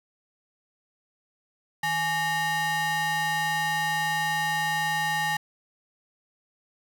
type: ring-modulated tone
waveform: square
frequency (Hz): 499.4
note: B4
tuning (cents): +19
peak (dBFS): -22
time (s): 1.83-5.37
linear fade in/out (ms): 5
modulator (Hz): 1340
effects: none